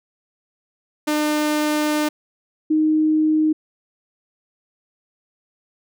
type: tone pair in turn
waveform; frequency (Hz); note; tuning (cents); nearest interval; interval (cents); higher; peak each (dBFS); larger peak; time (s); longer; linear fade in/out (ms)
sawtooth / sine; 301.5 / 310.5; D4 / D#4; +46 / -3; minor second; 51; second; -14; neither; 1.07-2.09 / 2.7-3.53; first; 10
effects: none